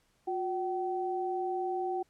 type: tone pair together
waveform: sine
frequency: 360 / 763.5 Hz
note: F#4 / G5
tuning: -47 / -46 cents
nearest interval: octave + minor second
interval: 1301 cents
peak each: -33 / -33 dBFS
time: 0.27-2.03 s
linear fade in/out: 10 ms
effects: pink hiss -71 dBFS RMS until 2.09 s + low-pass 11000 Hz 12 dB/octave